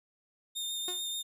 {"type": "tone with vibrato", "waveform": "sawtooth", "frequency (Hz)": 3646, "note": "A#7", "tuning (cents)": -39, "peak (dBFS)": -31, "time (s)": [0.55, 1.23], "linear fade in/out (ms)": 20, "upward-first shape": "sine", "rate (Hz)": 6.9, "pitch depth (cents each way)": 14}
{"type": "tone with exponential decay", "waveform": "sawtooth", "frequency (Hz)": 360.9, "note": "F#4", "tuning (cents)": -43, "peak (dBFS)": -32, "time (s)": [0.88, 1.06], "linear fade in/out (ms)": 2, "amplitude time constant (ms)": 37}
{"effects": []}